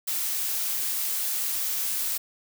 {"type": "noise", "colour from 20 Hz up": "blue", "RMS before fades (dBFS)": -28, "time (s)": [0.07, 2.18], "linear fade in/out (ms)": 10, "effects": []}